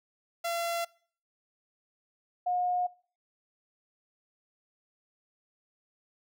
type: tone pair in turn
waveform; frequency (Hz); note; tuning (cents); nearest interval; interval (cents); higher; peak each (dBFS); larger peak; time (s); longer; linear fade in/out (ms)
sawtooth / sine; 681 / 719.3; F5 / F#5; -44 / -49; minor second; 95; second; -26; neither; 0.44-0.85 / 2.46-2.87; neither; 10
effects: noise-tail reverb RT60 0.5 s tail -24 dB re dry